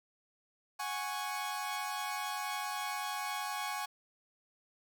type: chord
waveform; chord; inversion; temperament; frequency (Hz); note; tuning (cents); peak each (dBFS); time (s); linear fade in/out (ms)
sawtooth; F# suspended second; none; equal; 740 / 830.6 / 1108.7; F#5 / G#5 / C#6; 0 / 0 / 0; -39 / -35 / -36; 0.79-3.86; 10
effects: none